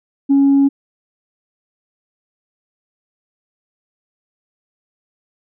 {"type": "tone", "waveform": "sine", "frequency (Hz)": 277.2, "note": "C#4", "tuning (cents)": 0, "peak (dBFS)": -7, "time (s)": [0.29, 0.69], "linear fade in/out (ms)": 20, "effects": ["tanh soft clip ceiling -6 dBFS"]}